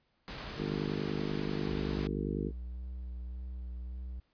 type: noise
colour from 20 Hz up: pink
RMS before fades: -42 dBFS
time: 0.28-2.07 s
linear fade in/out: 0 ms
type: harmonic tone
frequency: 50.3 Hz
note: G1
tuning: 45 cents sharp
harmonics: 3 / 4 / 5 / 6 / 7 / 8 / 9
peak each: -38 / -39 / -40 / -41 / -41 / -42 / -43 dBFS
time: 0.56-2.52 s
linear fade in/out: 50 ms
type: tone with vibrato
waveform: triangle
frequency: 61.74 Hz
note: B1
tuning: in tune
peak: -36 dBFS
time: 1.67-4.2 s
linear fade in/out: 5 ms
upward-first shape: sine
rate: 1.8 Hz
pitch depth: 28 cents each way
effects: pink hiss -75 dBFS RMS until 4.33 s + resampled to 11025 Hz